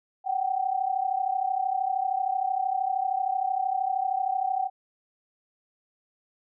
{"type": "tone pair together", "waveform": "sine", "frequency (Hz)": [746, 779], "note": ["F#5", "G5"], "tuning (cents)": [14, -11], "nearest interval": "minor second", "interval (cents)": 75, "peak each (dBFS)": -27, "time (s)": [0.24, 4.7], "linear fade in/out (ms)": 50, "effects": []}